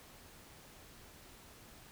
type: silence
effects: pink hiss -57 dBFS RMS until 1.91 s